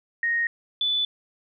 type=tone pair in turn; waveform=sine; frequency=1864.7 / 3482 Hz; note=A#6 / A7; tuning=0 / -19 cents; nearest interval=major seventh; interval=1081 cents; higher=second; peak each=-21 dBFS; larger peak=neither; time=0.23-0.47 / 0.81-1.05 s; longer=neither; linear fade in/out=2 ms; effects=none